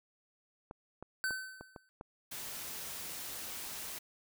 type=clicks; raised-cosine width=1 ms; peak=-31 dBFS; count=6; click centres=0.711 / 1.026 / 1.308 / 1.61 / 1.762 / 2.011 s
type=tone with exponential decay; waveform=square; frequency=1528 Hz; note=G6; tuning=45 cents flat; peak=-31 dBFS; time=1.24-1.89 s; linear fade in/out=0 ms; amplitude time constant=140 ms
type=noise; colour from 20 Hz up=white; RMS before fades=-43 dBFS; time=2.31-3.99 s; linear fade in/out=10 ms
effects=none